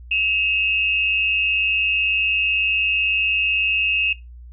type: tone pair together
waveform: sine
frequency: 2570 / 2772 Hz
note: E7 / F7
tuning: -45 / -14 cents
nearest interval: minor second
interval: 131 cents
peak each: -20 dBFS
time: 0.11-4.13 s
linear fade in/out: 5 ms
effects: noise-tail reverb RT60 0.2 s tail -18 dB re dry + added 60 Hz sine -37 dBFS peak until 4.52 s